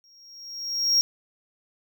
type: tone with exponential growth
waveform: triangle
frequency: 5588 Hz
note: F8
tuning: in tune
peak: -14 dBFS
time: 0.04-1.01 s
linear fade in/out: 0 ms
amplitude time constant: 210 ms
effects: none